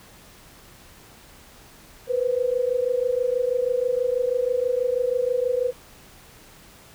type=tone pair together; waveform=sine; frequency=484.8 / 511 Hz; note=B4 / C5; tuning=-32 / -41 cents; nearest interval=minor second; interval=91 cents; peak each=-23 / -23 dBFS; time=2.07-5.73 s; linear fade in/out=50 ms; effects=pink hiss -49 dBFS RMS until 6.94 s